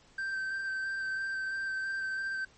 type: tone with vibrato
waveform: triangle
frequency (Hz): 1560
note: G6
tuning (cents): -9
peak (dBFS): -30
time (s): 0.18-2.45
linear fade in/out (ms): 5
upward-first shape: square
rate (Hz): 3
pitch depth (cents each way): 11
effects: pink hiss -61 dBFS RMS until 2.57 s + MP3 32 kbps